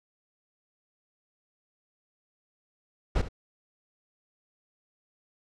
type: noise with echo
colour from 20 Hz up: brown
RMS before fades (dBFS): -24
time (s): 3.15-3.22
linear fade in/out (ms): 10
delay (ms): 67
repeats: 1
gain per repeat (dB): -13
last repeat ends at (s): 3.287
effects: low-pass 6000 Hz 12 dB/octave